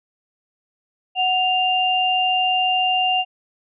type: tone pair together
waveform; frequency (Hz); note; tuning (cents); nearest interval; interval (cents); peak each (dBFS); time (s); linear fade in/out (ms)
sine; 740 / 2794; F#5 / F7; 0 / 0; octave + major seventh; 2300; -19; 1.15-3.25; 50
effects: none